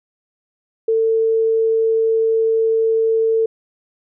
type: tone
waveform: sine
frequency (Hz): 448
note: A4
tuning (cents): +31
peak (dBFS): -13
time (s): 0.88-3.46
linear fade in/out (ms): 5
effects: none